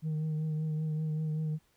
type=tone with vibrato; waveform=sine; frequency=155.56 Hz; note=D#3; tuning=in tune; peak=-27 dBFS; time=0.02-1.59 s; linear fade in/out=50 ms; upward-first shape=triangle; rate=5.2 Hz; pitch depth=30 cents each way; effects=tanh soft clip ceiling -29 dBFS + pink hiss -70 dBFS RMS until 1.76 s